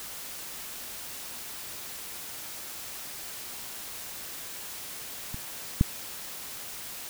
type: clicks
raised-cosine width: 5 ms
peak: -24 / -7 dBFS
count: 2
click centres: 5.344 / 5.811 s
effects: white hiss -40 dBFS RMS until 7.09 s